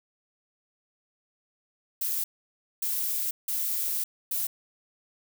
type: noise bursts at uneven times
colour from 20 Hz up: violet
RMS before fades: -29 dBFS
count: 4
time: 2.01-2.24 / 2.82-3.31 / 3.48-4.04 / 4.31-4.47 s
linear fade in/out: 5 ms
effects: none